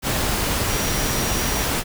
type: tone in noise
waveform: sine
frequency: 5760 Hz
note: F#8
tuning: 47 cents flat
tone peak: -31 dBFS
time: 0.65-1.67 s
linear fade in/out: 50 ms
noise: pink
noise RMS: -22 dBFS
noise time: 0.02-1.84 s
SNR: -12 dB
effects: none